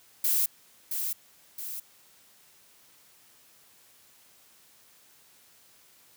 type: noise with echo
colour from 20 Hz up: violet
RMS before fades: -25 dBFS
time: 0.24-0.46 s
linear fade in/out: 5 ms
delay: 670 ms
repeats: 2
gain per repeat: -6 dB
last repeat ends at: 1.8 s
effects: white hiss -59 dBFS RMS until 6.16 s + high-pass 60 Hz 12 dB/octave